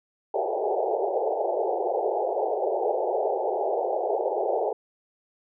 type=band-pass noise; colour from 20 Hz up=pink; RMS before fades=-26 dBFS; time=0.34-4.73 s; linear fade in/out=5 ms; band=370 to 850 Hz; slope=96 dB/octave; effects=none